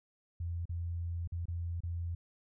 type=tone with dropouts; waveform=sine; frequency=85.4 Hz; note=F2; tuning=38 cents flat; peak=-34 dBFS; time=0.4-2.15 s; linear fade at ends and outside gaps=5 ms; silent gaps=0.655-0.693 / 1.275-1.321 / 1.456-1.482 / 1.805-1.834 s; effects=none